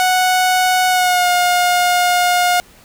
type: tone with pitch glide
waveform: sawtooth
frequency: 738 to 714.1 Hz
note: F#5 to F5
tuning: -5 to +38 cents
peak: -8 dBFS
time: 0-2.6 s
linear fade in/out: 0 ms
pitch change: -57 cents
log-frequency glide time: 0.89-1.28 s
effects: pink hiss -46 dBFS RMS until 2.84 s